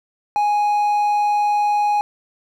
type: tone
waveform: triangle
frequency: 830 Hz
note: G#5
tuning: 1 cent flat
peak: -13 dBFS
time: 0.36-2.01 s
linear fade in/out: 0 ms
effects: none